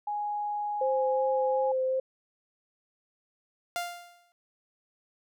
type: tone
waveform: sine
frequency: 830.6 Hz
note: G#5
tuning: in tune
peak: -29 dBFS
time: 0.07-1.72 s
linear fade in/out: 5 ms
type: tone with vibrato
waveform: sine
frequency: 522 Hz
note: C5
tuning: 4 cents flat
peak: -25 dBFS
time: 0.81-2 s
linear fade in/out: 5 ms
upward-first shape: sine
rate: 2.7 Hz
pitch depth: 11 cents each way
type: tone with exponential decay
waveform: sawtooth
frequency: 698.5 Hz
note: F5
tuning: in tune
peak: -24 dBFS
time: 3.76-4.32 s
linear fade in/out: 0 ms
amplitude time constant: 120 ms
effects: none